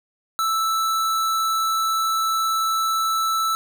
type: tone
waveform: square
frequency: 1318.5 Hz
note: E6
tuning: in tune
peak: -20 dBFS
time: 0.39-3.55 s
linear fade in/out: 0 ms
effects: none